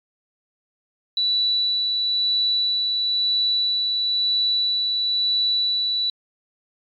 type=tone with tremolo; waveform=sine; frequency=3951 Hz; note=B7; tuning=in tune; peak=-17 dBFS; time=1.17-6.1 s; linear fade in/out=2 ms; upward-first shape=sine; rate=1 Hz; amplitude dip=25%; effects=MP3 96 kbps